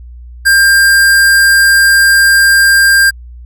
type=tone; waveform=square; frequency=1596 Hz; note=G6; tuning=31 cents sharp; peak=-5 dBFS; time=0.45-3.11 s; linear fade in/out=20 ms; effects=added 60 Hz sine -28 dBFS peak until 3.45 s